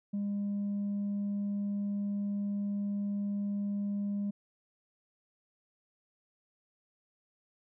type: tone with tanh clipping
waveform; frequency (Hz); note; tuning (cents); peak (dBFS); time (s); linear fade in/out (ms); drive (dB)
triangle; 202.5; G#3; -43; -31; 0.13-4.31; 10; 6
effects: none